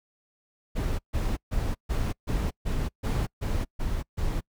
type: noise bursts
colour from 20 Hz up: brown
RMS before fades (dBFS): -27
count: 10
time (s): 0.75-4.41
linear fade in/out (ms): 20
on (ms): 240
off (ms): 140
effects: noise-tail reverb RT60 0.1 s tail -26 dB re dry